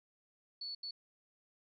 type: tone bursts at uneven times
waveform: sine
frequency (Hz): 4435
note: C#8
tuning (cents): 0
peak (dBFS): -40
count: 2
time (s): 0.61-0.75 / 0.83-0.91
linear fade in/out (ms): 5
effects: none